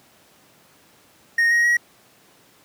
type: tone with pitch steps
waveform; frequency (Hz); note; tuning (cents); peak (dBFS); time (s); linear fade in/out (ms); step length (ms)
triangle; 1857 / 1881.8 / 1907; A#6 / A#6 / A#6; -7 / +16 / +39; -13; 1.38-1.77; 5; 130
effects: pink hiss -54 dBFS RMS until 2.64 s + high-pass 150 Hz 12 dB/octave